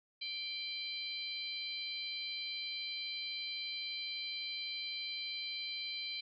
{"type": "harmonic tone with a mistuned harmonic", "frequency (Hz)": 784, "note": "G5", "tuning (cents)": 0, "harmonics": [3, 4, 5, 6], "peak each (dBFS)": [-44, -46, -41, -49], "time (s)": [0.21, 6.21], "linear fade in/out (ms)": 10, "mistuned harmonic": 5, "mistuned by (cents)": 59, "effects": []}